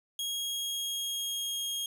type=tone with pitch glide; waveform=sawtooth; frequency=3283 to 3255 Hz; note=G#7 to G#7; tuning=-21 to -36 cents; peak=-29 dBFS; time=0.19-1.86 s; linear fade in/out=2 ms; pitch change=-15 cents; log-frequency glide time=0.3-1.62 s; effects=none